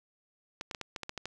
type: clicks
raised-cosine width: 0.2 ms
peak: -20 dBFS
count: 9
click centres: 0.611 / 0.712 / 0.748 / 0.813 / 0.962 / 1.033 / 1.094 / 1.177 / 1.256 s
effects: none